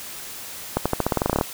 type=accelerating click train; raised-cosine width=1 ms; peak=-5 dBFS; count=14; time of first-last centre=0.77-1.411 s; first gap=86 ms; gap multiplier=0.9; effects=white hiss -36 dBFS RMS until 1.53 s